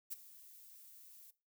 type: noise with ADSR envelope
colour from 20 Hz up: violet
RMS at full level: -40 dBFS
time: 0.1-1.31 s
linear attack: 26 ms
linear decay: 19 ms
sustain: -18 dB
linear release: 10 ms
effects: noise-tail reverb RT60 0.3 s tail -18 dB re dry